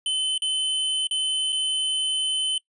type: tone with dropouts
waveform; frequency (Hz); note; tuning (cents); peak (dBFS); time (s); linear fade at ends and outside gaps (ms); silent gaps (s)
square; 3050; G7; -48; -23; 0.06-2.58; 2; 0.379-0.42 / 1.071-1.11 / 1.523-1.527
effects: noise-tail reverb RT60 0.1 s tail -21 dB re dry + resampled to 24000 Hz